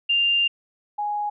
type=tone pair in turn; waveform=sine; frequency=2794 / 830.7 Hz; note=F7 / G#5; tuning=0 / 0 cents; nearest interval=octave + major sixth; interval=2100 cents; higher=first; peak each=-17 / -23 dBFS; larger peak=first; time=0.09-0.48 / 0.98-1.3 s; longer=first; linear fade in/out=10 ms; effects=none